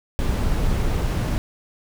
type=noise; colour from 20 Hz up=brown; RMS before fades=-21 dBFS; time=0.19-1.38 s; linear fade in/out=0 ms; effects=none